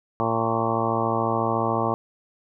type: harmonic tone with a mistuned harmonic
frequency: 113.9 Hz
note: A#2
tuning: 40 cents flat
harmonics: 1 / 2 / 3 / 4 / 5 / 6 / 7 / 8 / 9 / 10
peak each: -30 / -30 / -30 / -30 / -30 / -30 / -30 / -30 / -30 / -30 dBFS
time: 0.2-1.94 s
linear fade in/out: 0 ms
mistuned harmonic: 9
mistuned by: +58 cents
effects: none

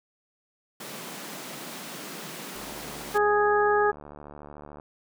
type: high-pass noise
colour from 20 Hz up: pink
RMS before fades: -39 dBFS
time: 0.8-3.18 s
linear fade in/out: 5 ms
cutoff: 150 Hz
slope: 48 dB/octave
type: click train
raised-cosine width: 1 ms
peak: -29 dBFS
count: 166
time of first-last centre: 2.56-4.799 s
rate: 73.7 Hz
type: harmonic tone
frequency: 415.3 Hz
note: G#4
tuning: in tune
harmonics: 1 / 2 / 3 / 4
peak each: -22 / -25 / -27 / -28 dBFS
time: 3.14-3.92 s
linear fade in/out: 20 ms
effects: none

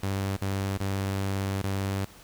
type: tone with dropouts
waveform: sawtooth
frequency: 97.6 Hz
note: G2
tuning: 7 cents flat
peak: -23 dBFS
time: 0.03-2.05 s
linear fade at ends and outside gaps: 5 ms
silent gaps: 0.366-0.415 / 0.775-0.801 / 1.619-1.638 s
effects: pink hiss -51 dBFS RMS until 2.23 s

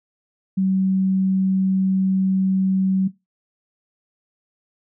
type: tone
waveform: sine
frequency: 190 Hz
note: F#3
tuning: 46 cents sharp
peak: -16 dBFS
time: 0.57-3.08 s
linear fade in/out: 10 ms
effects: noise-tail reverb RT60 0.2 s tail -17 dB re dry

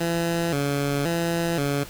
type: tone with vibrato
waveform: 15% pulse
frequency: 154.7 Hz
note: D#3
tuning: 10 cents flat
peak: -16 dBFS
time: 0-1.84 s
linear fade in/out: 10 ms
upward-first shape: square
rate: 0.95 Hz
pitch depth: 150 cents each way
effects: pink hiss -41 dBFS RMS until 1.89 s

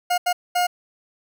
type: tone bursts at uneven times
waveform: 40% pulse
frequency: 714 Hz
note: F5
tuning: 38 cents sharp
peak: -17 dBFS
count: 3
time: 0.1-0.18 / 0.26-0.33 / 0.55-0.67 s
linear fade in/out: 10 ms
effects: none

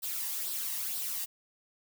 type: noise with flanger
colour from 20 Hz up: blue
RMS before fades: -35 dBFS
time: 0.02-1.26 s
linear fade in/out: 20 ms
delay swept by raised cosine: 0.22 to 1.08 ms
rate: 2.1 Hz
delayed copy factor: +0.5
effects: none

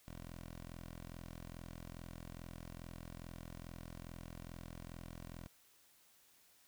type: tone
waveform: 10% pulse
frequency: 42.38 Hz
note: E1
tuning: 49 cents sharp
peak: -40 dBFS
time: 0.08-5.47 s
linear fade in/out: 0 ms
effects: white hiss -68 dBFS RMS until 6.67 s

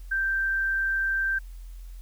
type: tone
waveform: sine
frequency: 1568 Hz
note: G6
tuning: in tune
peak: -23 dBFS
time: 0.11-1.39 s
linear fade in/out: 10 ms
effects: added 43 Hz sine -38 dBFS peak until 2.01 s + white hiss -60 dBFS RMS until 2.01 s

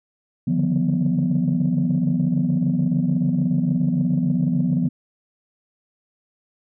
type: tone cluster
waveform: sine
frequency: 143.1 / 149.9 / 173.6 / 190.3 / 245.9 Hz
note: D3 / D3 / F3 / F#3 / B3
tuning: -45 / +36 / -10 / +49 / -7 cents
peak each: -27 / -24 / -20 / -27 / -21 dBFS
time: 0.47-4.89 s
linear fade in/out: 10 ms
effects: tanh soft clip ceiling -11 dBFS

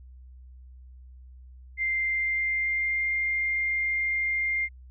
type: tone with pitch glide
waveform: sine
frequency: 2093 to 2109 Hz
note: C7 to C7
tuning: 0 to +13 cents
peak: -24 dBFS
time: 1.77-4.69 s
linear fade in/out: 50 ms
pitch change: +13 cents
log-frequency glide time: 2.1-3.1 s
effects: added 63 Hz sine -45 dBFS peak until 4.9 s

